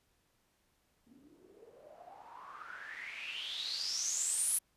blue noise with low-pass filter sweep, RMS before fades -40 dBFS, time 1.06-4.59 s, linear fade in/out 10 ms, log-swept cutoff 240 to 11000 Hz, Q 9.4, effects pink hiss -75 dBFS RMS until 4.76 s + resampled to 32000 Hz

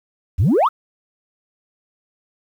sine exponential sweep, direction up, 71.4 to 1396.9 Hz, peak -10 dBFS, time 0.38-0.69 s, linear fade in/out 20 ms, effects tanh soft clip ceiling -10 dBFS + 8-bit

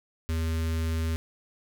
square tone with notch filter, 81.1 Hz, E2, 28 cents flat, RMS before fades -28 dBFS, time 0.29-1.16 s, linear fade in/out 0 ms, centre 750 Hz, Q 1.1, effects none

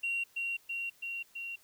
sine tone with echo, 2751 Hz, F7, 27 cents flat, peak -29 dBFS, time 0.03-0.24 s, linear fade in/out 10 ms, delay 330 ms, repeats 4, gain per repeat -2 dB, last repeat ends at 1.56 s, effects tanh soft clip ceiling -27 dBFS + white hiss -64 dBFS RMS until 1.63 s

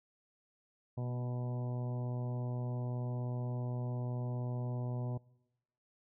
harmonic tone with a mistuned harmonic, 123.47 Hz, B2, in tune, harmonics 1 / 2 / 3 / 4 / 5 / 6 / 7 / 8, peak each -35 / -45 / -49 / -51 / -49 / -55 / -56 / -57 dBFS, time 0.97-5.18 s, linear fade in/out 10 ms, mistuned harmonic 2, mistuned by -18 cents, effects noise-tail reverb RT60 1.0 s tail -24 dB re dry

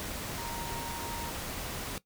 sine tone in noise, 932.3 Hz, A#5, in tune, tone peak -40 dBFS, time 0.38-1.3 s, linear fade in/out 0 ms, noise pink, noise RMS -38 dBFS, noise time 0-1.98 s, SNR -5 dB, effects noise-tail reverb RT60 0.1 s tail -18 dB re dry

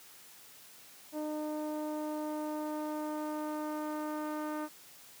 sawtooth tone with low-pass filter sweep, 304.3 Hz, D#4, 38 cents flat, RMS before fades -37 dBFS, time 1.12-4.69 s, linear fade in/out 50 ms, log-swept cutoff 730 to 1300 Hz, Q 1.6, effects white hiss -55 dBFS RMS until 5.2 s + high-pass 100 Hz 12 dB/octave

